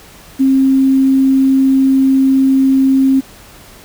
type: tone with quantisation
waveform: sine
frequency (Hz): 267.3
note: C4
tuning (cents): +37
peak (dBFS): -7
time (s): 0.39-3.21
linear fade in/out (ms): 20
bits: 6
effects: pink hiss -39 dBFS RMS until 3.84 s